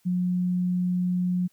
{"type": "tone", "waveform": "sine", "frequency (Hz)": 180, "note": "F#3", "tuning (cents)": -47, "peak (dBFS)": -22, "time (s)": [0.05, 1.48], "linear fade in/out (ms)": 20, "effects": ["white hiss -66 dBFS RMS until 1.52 s"]}